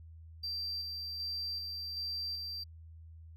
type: tone with tremolo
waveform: triangle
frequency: 4699 Hz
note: D8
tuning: in tune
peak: -33 dBFS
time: 0.43-2.64 s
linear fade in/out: 10 ms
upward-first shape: square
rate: 1.3 Hz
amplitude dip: 35%
effects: tanh soft clip ceiling -31 dBFS + added 81 Hz sine -49 dBFS peak until 3.36 s